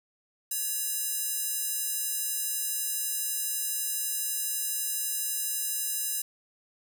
square tone with high-pass filter, 564 Hz, C#5, 30 cents sharp, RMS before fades -31 dBFS, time 0.51-6.22 s, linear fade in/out 5 ms, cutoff 9100 Hz, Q 0.87, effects none

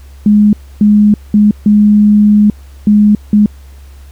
sine tone bursts at uneven times, 208.7 Hz, G#3, 9 cents sharp, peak -3 dBFS, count 6, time 0.26-0.53 / 0.81-1.14 / 1.34-1.51 / 1.66-2.5 / 2.87-3.15 / 3.33-3.46 s, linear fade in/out 2 ms, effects added 68 Hz sine -31 dBFS peak until 4.11 s + pink hiss -46 dBFS RMS until 4.11 s

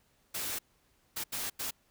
white noise bursts at uneven times, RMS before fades -36 dBFS, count 4, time 0.34-0.59 / 1.16-1.24 / 1.32-1.5 / 1.59-1.71 s, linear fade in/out 10 ms, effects pink hiss -70 dBFS RMS until 1.9 s

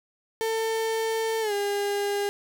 35% pulse tone with pitch glide, 447.2 to 405.4 Hz, A4 to G#4, +28 to -42 cents, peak -23 dBFS, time 0.41-2.29 s, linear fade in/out 0 ms, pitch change -170 cents, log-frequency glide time 1.41-1.53 s, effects none

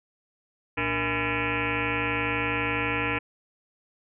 sine tone with frequency modulation, 1361 Hz, F6, 45 cents flat, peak -24 dBFS, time 0.77-3.19 s, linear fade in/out 10 ms, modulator 178 Hz, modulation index 7.2, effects none

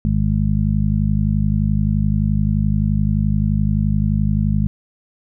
harmonic tone, 51.6 Hz, G#1, 10 cents flat, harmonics 1 / 2 / 3 / 4, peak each -20 / -20 / -20 / -20 dBFS, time 0.05-4.67 s, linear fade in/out 0 ms, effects none

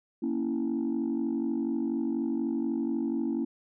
sine chord, A# diminished, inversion none, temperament equal, 233.1 / 277.2 / 329.6 Hz, A#3 / C#4 / E4, 0 / 0 / 0 cents, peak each -30 dBFS, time 0.22-3.45 s, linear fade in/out 10 ms, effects tanh soft clip ceiling -22 dBFS

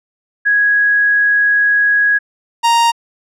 sine / 45% pulse tone pair in turn, 1661.2 / 932.3 Hz, G#6 / A#5, 0 / 0 cents, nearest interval minor seventh, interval 1000 cents, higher first, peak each -9 dBFS, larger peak neither, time 0.45-2.19 / 2.63-2.92 s, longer first, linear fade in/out 20 ms, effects low-pass 9000 Hz 12 dB/octave

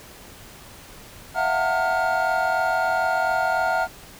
triangle tone cluster, 655 / 698 / 742 / 908 / 1415 Hz, E5 / F5 / F#5 / A#5 / F6, -11 / -1 / +5 / -46 / +22 cents, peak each -24 / -29 / -22 / -26 / -23 dBFS, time 1.34-3.88 s, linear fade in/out 50 ms, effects pink hiss -44 dBFS RMS until 4.19 s

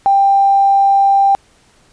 triangle tone with tanh clipping, 790 Hz, G5, 13 cents sharp, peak -7 dBFS, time 0.06-1.35 s, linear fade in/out 0 ms, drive 3 dB, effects pink hiss -51 dBFS RMS until 1.92 s + resampled to 22050 Hz

